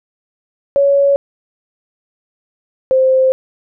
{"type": "tone pair in turn", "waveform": "sine", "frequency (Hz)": [560, 522.7], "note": ["C#5", "C5"], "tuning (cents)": [18, -2], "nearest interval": "minor second", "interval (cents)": 120, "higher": "first", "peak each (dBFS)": -8, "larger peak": "neither", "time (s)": [[0.76, 1.16], [2.91, 3.32]], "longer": "second", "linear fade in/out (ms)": 0, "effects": []}